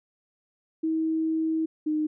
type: tone pair in turn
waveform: sine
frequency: 320 / 306.8 Hz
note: D#4 / D#4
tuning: +49 / -24 cents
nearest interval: minor second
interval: 73 cents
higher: first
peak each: -23 dBFS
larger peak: neither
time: 0.83-1.66 / 1.86-2.07 s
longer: first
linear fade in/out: 10 ms
effects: none

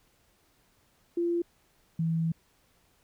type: tone pair in turn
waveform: sine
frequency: 343.4 / 163.66 Hz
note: F4 / E3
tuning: -29 / -12 cents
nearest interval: octave + minor second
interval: 1283 cents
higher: first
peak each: -25 dBFS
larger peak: neither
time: 1.17-1.42 / 1.99-2.32 s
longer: second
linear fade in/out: 5 ms
effects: pink hiss -67 dBFS RMS until 3.03 s

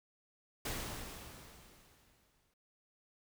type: noise with exponential decay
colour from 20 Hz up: pink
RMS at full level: -38 dBFS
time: 0.65-2.54 s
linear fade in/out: 5 ms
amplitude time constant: 410 ms
effects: none

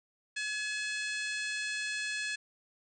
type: harmonic tone with a mistuned harmonic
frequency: 848 Hz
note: G#5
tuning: 36 cents sharp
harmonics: 2 / 3 / 4 / 5 / 6 / 7 / 8 / 9 / 10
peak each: -36 / -38 / -44 / -43 / -49 / -50 / -50 / -50 / -48 dBFS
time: 0.36-2.36 s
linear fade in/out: 10 ms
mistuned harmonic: 3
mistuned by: +24 cents
effects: none

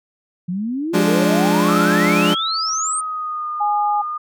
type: exponential sweep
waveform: sine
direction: up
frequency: 170.5 to 9070 Hz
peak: -20 dBFS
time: 0.48-3.01 s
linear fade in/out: 10 ms
type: chord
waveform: 30% pulse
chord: D diminished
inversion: first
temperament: equal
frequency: 174.61 / 207.7 / 293.7 Hz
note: F3 / Ab3 / D4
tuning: 0 / 0 / 0 cents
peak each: -16 dBFS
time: 0.93-2.35 s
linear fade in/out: 20 ms
type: tone with pitch glide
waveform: sine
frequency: 1322 to 1219.3 Hz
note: E6 to D#6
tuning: +5 to -35 cents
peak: -22 dBFS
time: 1.68-4.18 s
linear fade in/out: 10 ms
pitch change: -140 cents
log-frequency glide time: 2.39-3.49 s
type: tone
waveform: sine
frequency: 830.6 Hz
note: G#5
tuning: in tune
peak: -16 dBFS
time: 3.6-4.02 s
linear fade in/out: 10 ms
effects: none

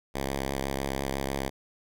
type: tone with vibrato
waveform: 5% pulse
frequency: 68 Hz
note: C#2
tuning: 33 cents flat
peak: -18 dBFS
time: 0.14-1.5 s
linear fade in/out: 20 ms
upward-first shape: triangle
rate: 6 Hz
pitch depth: 36 cents each way
effects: none

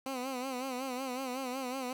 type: tone with vibrato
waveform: 15% pulse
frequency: 258.2 Hz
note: C4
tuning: 23 cents flat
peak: -29 dBFS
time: 0.06-1.93 s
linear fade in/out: 2 ms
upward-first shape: sine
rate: 5.4 Hz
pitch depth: 84 cents each way
effects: none

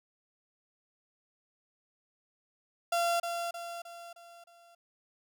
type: tone with echo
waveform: 35% pulse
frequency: 686 Hz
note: F5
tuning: 31 cents flat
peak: -25 dBFS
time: 2.92-3.2 s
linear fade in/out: 5 ms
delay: 310 ms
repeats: 5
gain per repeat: -6 dB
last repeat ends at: 4.75 s
effects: none

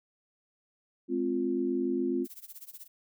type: chord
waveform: sine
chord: F minor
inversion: first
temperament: equal with one note detuned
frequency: 212.6 / 261.6 / 349.2 Hz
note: Ab3 / C4 / F4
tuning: +41 / 0 / 0 cents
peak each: -36 / -30 / -30 dBFS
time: 1.08-2.27 s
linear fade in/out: 50 ms
type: noise with tremolo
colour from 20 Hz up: violet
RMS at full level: -44 dBFS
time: 2.24-2.88 s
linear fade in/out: 20 ms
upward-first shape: sine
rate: 16 Hz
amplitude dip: 90%
effects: none

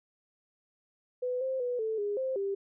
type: tone with pitch steps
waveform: sine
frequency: 499.3 / 525 / 491.6 / 440.8 / 410.3 / 524 / 395.2 Hz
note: B4 / C5 / B4 / A4 / G#4 / C5 / G4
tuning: +19 / +6 / -8 / +3 / -21 / +2 / +14 cents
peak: -29 dBFS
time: 1.22-2.55 s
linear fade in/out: 10 ms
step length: 190 ms
effects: none

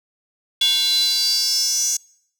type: tone with high-pass filter sweep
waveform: square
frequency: 311 Hz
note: D#4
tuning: 1 cent flat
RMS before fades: -19 dBFS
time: 0.61-1.97 s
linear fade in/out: 5 ms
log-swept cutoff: 3400 to 6300 Hz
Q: 8.6
effects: noise-tail reverb RT60 0.7 s tail -26 dB re dry

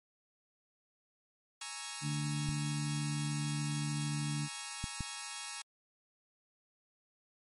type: chord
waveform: 5% pulse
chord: A# half-diminished seventh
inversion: third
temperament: equal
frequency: 830.6 / 932.3 / 1108.7 / 1318.5 Hz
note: G#5 / A#5 / C#6 / E6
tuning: 0 / 0 / 0 / 0 cents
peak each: -34 / -34 / -35 / -35 dBFS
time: 1.61-5.62 s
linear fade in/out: 5 ms
type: harmonic tone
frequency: 73.42 Hz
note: D2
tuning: in tune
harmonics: 2 / 3 / 4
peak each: -34 / -44 / -43 dBFS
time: 2.01-4.49 s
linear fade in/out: 50 ms
type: clicks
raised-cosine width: 5 ms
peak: -25 dBFS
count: 3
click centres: 2.49 / 4.841 / 5.007 s
effects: MP3 48 kbps

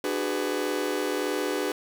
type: chord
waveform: 40% pulse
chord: G# half-diminished seventh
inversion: second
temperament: just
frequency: 299 / 373.8 / 415.3 / 498.4 Hz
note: D4 / F#4 / G#4 / B4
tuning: +31 / +18 / 0 / +16 cents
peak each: -31 dBFS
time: 0.04-1.72 s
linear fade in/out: 2 ms
effects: 10-bit

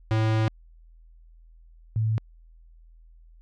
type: tone pair in turn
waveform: square / sine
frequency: 110.1 / 110.1 Hz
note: A2 / A2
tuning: +2 / +2 cents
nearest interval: unison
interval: 0 cents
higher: neither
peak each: -21 dBFS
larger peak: neither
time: 0.11-0.48 / 1.96-2.18 s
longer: first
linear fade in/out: 0 ms
effects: added 41 Hz sine -49 dBFS peak until 3.41 s + low-pass 4000 Hz 12 dB/octave

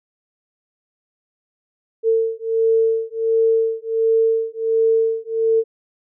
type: beating tone pair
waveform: sine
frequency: 449.4 / 450.8 Hz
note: A4 / A4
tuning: +37 / +42 cents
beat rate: 1.4 Hz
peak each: -18 / -18 dBFS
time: 2.03-5.64 s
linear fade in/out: 50 ms
effects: none

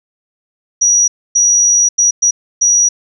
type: tone bursts at uneven times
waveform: sine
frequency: 5800 Hz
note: F#8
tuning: 35 cents flat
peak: -7 dBFS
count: 5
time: 0.81-1.08 / 1.35-1.89 / 1.98-2.11 / 2.22-2.31 / 2.61-2.89 s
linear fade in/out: 10 ms
effects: none

